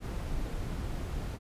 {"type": "noise", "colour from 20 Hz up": "brown", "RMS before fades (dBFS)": -35, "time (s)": [0, 1.39], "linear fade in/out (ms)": 50, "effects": ["resampled to 32000 Hz"]}